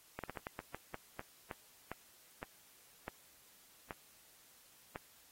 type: slowing click train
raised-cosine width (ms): 0.5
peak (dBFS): -27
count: 15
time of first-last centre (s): 0.19-4.959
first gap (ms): 47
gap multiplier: 1.27
effects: white hiss -64 dBFS RMS until 5.31 s + AAC 48 kbps